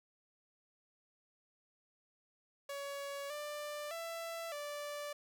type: tone with pitch steps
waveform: sawtooth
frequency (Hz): 562 / 592 / 666 / 585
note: C#5 / D5 / E5 / D5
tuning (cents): +24 / +14 / +18 / -7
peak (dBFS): -37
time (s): 2.69-5.13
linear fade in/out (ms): 5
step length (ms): 610
effects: none